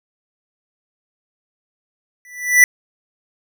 square tone with exponential growth, 1975.5 Hz, B6, in tune, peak -4 dBFS, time 2.25-2.64 s, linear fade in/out 1 ms, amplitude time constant 84 ms, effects none

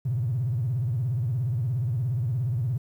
triangle tone with vibrato, 121.5 Hz, B2, 28 cents flat, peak -20 dBFS, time 0.05-2.78 s, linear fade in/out 10 ms, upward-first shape sine, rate 17 Hz, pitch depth 240 cents each way, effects tanh soft clip ceiling -21 dBFS + 10-bit

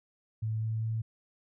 sine tone with pitch steps, 110 / 110.89 / 111.79 Hz, A2 / A2 / A2, 0 / +14 / +28 cents, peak -29 dBFS, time 0.42-1.02 s, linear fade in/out 10 ms, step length 200 ms, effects none

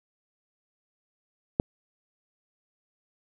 click, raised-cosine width 2 ms, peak -8 dBFS, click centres 1.599 s, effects none

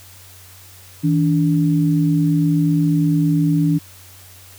sine tone pair together, 160.9 / 289.5 Hz, E3 / D4, -42 / -25 cents, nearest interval minor seventh, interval 1017 cents, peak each -15 / -17 dBFS, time 1.03-3.79 s, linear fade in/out 20 ms, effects added 93 Hz sine -45 dBFS peak until 4.58 s + white hiss -44 dBFS RMS until 4.58 s

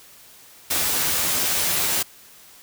white noise with comb filter, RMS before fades -22 dBFS, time 0.7-2.03 s, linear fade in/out 10 ms, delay 12 ms, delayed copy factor +0.65, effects white hiss -48 dBFS RMS until 2.62 s

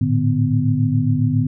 sine tone cluster, 108.3 / 115.6 / 149.5 / 251.8 Hz, A2 / A#2 / D3 / B3, -27 / -14 / +31 / +34 cents, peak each -20 dBFS, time 0.01-1.47 s, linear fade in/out 5 ms, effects none

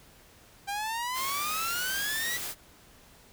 sawtooth exponential sweep, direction up, 788 to 1987 Hz, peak -27 dBFS, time 0.67-2.38 s, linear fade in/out 20 ms
white noise, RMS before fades -36 dBFS, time 1.13-2.55 s, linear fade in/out 50 ms
effects pink hiss -56 dBFS RMS until 3.32 s

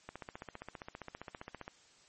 click train, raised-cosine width 0.5 ms, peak -28 dBFS, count 25, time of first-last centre 0.09-1.679 s, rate 15.1 Hz, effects white hiss -64 dBFS RMS until 2.08 s + MP3 32 kbps

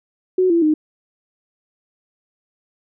sine tone with pitch steps, 370 / 337.3 / 307.6 Hz, F#4 / E4 / D#4, 0 / +40 / -20 cents, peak -12 dBFS, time 0.38-0.74 s, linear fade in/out 5 ms, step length 120 ms, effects none

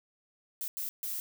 violet noise bursts at uneven times, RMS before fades -36 dBFS, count 3, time 0.61-0.68 / 0.77-0.89 / 1.03-1.2 s, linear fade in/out 0 ms, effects none

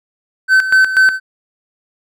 triangle tone with tremolo, 1531 Hz, G6, 41 cents flat, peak -4 dBFS, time 0.48-1.2 s, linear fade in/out 50 ms, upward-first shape square, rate 4.1 Hz, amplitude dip 70%, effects none

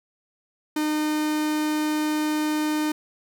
45% pulse tone, 305 Hz, D#4, 34 cents flat, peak -22 dBFS, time 0.76-2.92 s, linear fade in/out 5 ms, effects none

